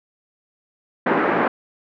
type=band-pass noise; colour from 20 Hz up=pink; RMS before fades=-19 dBFS; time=1.06-1.48 s; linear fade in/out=5 ms; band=220 to 1800 Hz; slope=24 dB/octave; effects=none